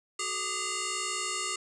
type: tone with frequency modulation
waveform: sine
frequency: 2794 Hz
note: F7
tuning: in tune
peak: -30 dBFS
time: 0.19-1.56 s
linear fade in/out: 5 ms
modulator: 807 Hz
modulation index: 7.1
effects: none